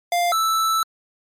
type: tone pair in turn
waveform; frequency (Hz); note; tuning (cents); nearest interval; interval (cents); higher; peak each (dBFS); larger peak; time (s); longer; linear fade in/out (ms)
square; 698.5 / 1318.6; F5 / E6; 0 / 0; major seventh; 1100; second; -18; neither; 0.12-0.32 / 0.32-0.83; second; 2
effects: MP3 64 kbps